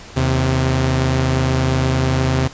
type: tone pair together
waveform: sawtooth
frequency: 79.65 / 130.81 Hz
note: D#2 / C3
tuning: +41 / 0 cents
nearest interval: major sixth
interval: 859 cents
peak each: -16 / -12 dBFS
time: 0.16-2.48 s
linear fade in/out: 10 ms
effects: pink hiss -38 dBFS RMS until 2.53 s + resampled to 16000 Hz